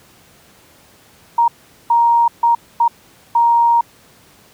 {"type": "tone bursts at uneven times", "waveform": "sine", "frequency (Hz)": 937, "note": "A#5", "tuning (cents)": 9, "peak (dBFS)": -9, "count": 5, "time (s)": [[1.38, 1.48], [1.9, 2.28], [2.43, 2.55], [2.8, 2.88], [3.35, 3.81]], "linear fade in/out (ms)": 5, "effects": ["pink hiss -48 dBFS RMS until 4.53 s", "high-pass 80 Hz 12 dB/octave"]}